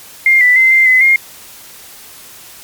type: tone with pitch steps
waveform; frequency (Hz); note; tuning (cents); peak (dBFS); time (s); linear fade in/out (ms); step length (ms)
sine; 2113 / 1983 / 2069 / 2089 / 2030 / 2128; C7 / B6 / C7 / C7 / B6 / C7; +16 / +7 / -20 / -3 / +47 / +29; -5; 0.26-1.16; 2; 150
effects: white hiss -36 dBFS RMS until 2.63 s + MP3 96 kbps